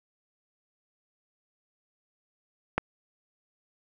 click, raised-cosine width 0.5 ms, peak -9 dBFS, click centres 2.78 s, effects none

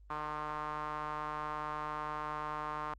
sawtooth tone with band-pass filter, 151.5 Hz, D#3, 46 cents flat, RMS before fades -39 dBFS, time 0.1-2.94 s, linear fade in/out 5 ms, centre 1100 Hz, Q 3.9, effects added 50 Hz sine -54 dBFS peak until 2.98 s + Opus 24 kbps

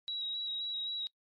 sine tone with vibrato, 3856 Hz, B7, 42 cents flat, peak -34 dBFS, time 0.08-1.07 s, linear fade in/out 0 ms, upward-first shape square, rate 3.8 Hz, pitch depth 17 cents each way, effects noise-tail reverb RT60 0.1 s tail -24 dB re dry + MP3 64 kbps

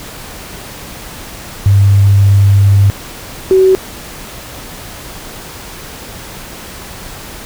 sine tone pair in turn, 99.5 / 378.1 Hz, G2 / F#4, +26 / +38 cents, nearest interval octave + major seventh, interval 2312 cents, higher second, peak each -4 dBFS, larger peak neither, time 1.66-2.9 / 3.51-3.75 s, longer first, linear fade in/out 0 ms, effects pink hiss -29 dBFS RMS until 7.45 s

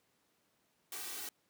white noise with comb filter, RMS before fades -43 dBFS, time 0.92-1.29 s, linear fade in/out 2 ms, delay 2.6 ms, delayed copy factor +0.95, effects pink hiss -75 dBFS RMS until 1.49 s + high-pass 150 Hz 12 dB/octave

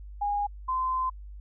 sine tone pair in turn, 819 / 1031.9 Hz, G#5 / C6, -24 / -24 cents, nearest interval major third, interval 400 cents, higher second, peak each -25 dBFS, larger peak neither, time 0.21-0.47 / 0.68-1.1 s, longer second, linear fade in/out 10 ms, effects added 50 Hz sine -40 dBFS peak until 1.4 s

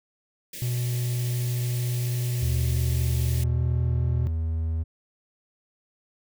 white band-stop noise, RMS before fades -38 dBFS, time 0.53-3.44 s, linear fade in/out 5 ms, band 600 to 1700 Hz, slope 96 dB/octave
triangle tone, 122.3 Hz, B2, 16 cents flat, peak -22 dBFS, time 0.62-4.27 s, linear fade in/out 0 ms
triangle tone with pitch glide, 77.78 to 80.8 Hz, D#2 to E2, 0 to -34 cents, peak -22 dBFS, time 2.41-4.84 s, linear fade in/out 20 ms, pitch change +66 cents, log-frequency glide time 3.24-3.46 s
effects none

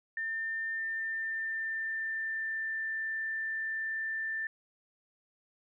sine tone with pitch glide, 1800 to 1779.3 Hz, A6 to A6, +39 to +19 cents, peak -32 dBFS, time 0.17-4.47 s, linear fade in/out 2 ms, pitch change -20 cents, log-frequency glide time 0.64-2.84 s, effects none

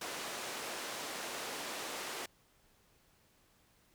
pink band-pass noise, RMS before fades -42 dBFS, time 0.01-2.26 s, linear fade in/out 5 ms, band 390 to 10000 Hz, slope 12 dB/octave, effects pink hiss -69 dBFS RMS until 3.94 s

